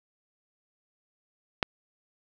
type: click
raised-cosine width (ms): 0.3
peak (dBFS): -7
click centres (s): 1.628
effects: none